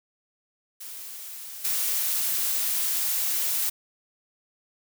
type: noise with level steps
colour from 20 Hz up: blue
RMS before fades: -39 / -26 dBFS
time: 0.8-3.7 s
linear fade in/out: 10 ms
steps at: 1.64 s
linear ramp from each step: 10 ms
effects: none